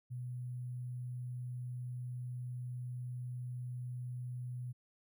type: tone with sample-and-hold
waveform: sine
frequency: 124.1 Hz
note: B2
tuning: 9 cents sharp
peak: -39 dBFS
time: 0.1-4.73 s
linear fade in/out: 20 ms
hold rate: 11025 Hz
effects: none